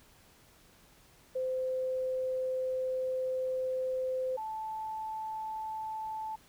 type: tone pair in turn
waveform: sine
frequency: 516 / 874.6 Hz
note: C5 / A5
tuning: -24 / -11 cents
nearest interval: major sixth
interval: 913 cents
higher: second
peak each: -30 / -35 dBFS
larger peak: first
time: 1.35-4.37 / 4.37-6.36 s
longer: first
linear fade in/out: 10 ms
effects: pink hiss -61 dBFS RMS until 6.48 s